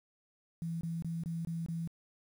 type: tone bursts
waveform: sine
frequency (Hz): 166.1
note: E3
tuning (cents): +13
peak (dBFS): -34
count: 6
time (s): 0.62-1.875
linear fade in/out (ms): 0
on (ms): 190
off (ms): 23
effects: 10-bit